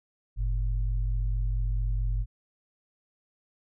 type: tone pair together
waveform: sine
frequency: 46.8 / 111.3 Hz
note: F#1 / A2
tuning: +20 / +20 cents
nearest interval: octave + minor third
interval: 1500 cents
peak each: -25 / -33 dBFS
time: 0.36-2.26 s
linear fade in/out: 50 ms
effects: none